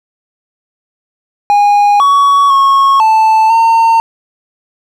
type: tone with pitch steps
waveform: triangle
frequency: 820 / 1124 / 1096 / 880 / 910 Hz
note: G#5 / C#6 / C#6 / A5 / A#5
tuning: -22 / +24 / -20 / 0 / -42 cents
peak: -3 dBFS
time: 1.5-4 s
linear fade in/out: 0 ms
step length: 500 ms
effects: none